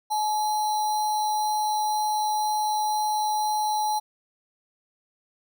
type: tone with sample-and-hold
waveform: sine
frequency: 851 Hz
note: G#5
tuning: 42 cents sharp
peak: -22 dBFS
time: 0.1-4 s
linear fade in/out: 20 ms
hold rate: 4900 Hz
effects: none